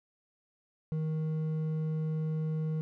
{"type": "tone with hard clipping", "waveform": "sine", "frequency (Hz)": 157, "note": "D#3", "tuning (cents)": 16, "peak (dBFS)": -31, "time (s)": [0.92, 2.81], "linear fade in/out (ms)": 0, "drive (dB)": 5, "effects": []}